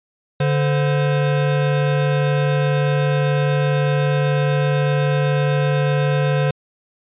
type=tone pair together; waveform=square; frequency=145.36 / 518 Hz; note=D3 / C5; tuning=-17 / -17 cents; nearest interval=octave + minor seventh; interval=2200 cents; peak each=-17 / -23 dBFS; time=0.4-6.51 s; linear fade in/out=5 ms; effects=resampled to 8000 Hz